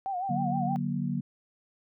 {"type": "tone with vibrato", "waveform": "sine", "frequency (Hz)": 749, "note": "F#5", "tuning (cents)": 21, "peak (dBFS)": -29, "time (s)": [0.06, 0.76], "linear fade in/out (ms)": 0, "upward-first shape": "sine", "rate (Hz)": 6.4, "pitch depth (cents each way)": 98}
{"type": "chord", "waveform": "sine", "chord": "D augmented", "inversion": "none", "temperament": "equal with one note detuned", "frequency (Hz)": [146.83, 185, 237], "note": ["D3", "F#3", "A#3"], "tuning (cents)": [0, 0, 29], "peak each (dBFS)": -32, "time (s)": [0.29, 1.21], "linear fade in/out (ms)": 10}
{"effects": []}